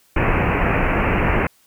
pink low-pass noise, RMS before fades -18 dBFS, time 0.16-1.47 s, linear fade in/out 5 ms, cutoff 2700 Hz, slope 96 dB/octave, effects white hiss -57 dBFS RMS until 1.66 s

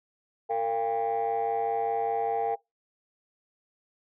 sine tone cluster, 457.5 / 694 / 799 Hz, A#4 / F5 / G5, -32 / -11 / +33 cents, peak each -28 / -30 / -27 dBFS, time 0.49-2.56 s, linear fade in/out 20 ms, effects noise-tail reverb RT60 0.2 s tail -23 dB re dry + tanh soft clip ceiling -21 dBFS

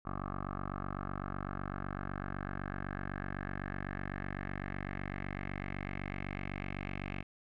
10% pulse tone with low-pass filter sweep, 47.94 Hz, G1, 38 cents flat, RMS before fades -40 dBFS, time 0.05-7.23 s, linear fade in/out 10 ms, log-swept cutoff 1200 to 2400 Hz, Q 4.4, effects none

